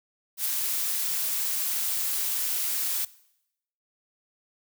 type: noise with ADSR envelope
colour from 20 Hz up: blue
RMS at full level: -26 dBFS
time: 0.37-3.05 s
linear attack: 81 ms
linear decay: 7 ms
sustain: -2 dB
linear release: 4 ms
effects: noise-tail reverb RT60 0.8 s tail -20 dB re dry